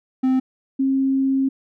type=tone pair in turn; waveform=triangle / sine; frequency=260 / 268.4 Hz; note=C4 / C4; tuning=-11 / +44 cents; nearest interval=minor second; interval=55 cents; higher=second; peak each=-13 / -16 dBFS; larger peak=first; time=0.23-0.4 / 0.79-1.49 s; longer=second; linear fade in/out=10 ms; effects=none